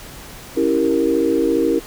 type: chord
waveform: sine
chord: C# diminished seventh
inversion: none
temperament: equal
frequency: 277.2 / 329.6 / 392 / 466.2 Hz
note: C#4 / E4 / G4 / Bb4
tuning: 0 / 0 / 0 / 0 cents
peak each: -21 / -18 / -22 / -19 dBFS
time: 0.56-1.8 s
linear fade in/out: 20 ms
effects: pink hiss -37 dBFS RMS until 1.86 s